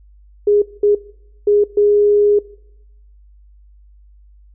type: tone bursts at uneven times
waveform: sine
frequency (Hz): 412.8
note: G#4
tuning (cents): -10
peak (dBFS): -9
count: 4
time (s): 0.47-0.62 / 0.83-0.95 / 1.47-1.64 / 1.77-2.39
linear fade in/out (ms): 5
effects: noise-tail reverb RT60 0.8 s tail -20 dB re dry + added 50 Hz sine -43 dBFS peak until 4.54 s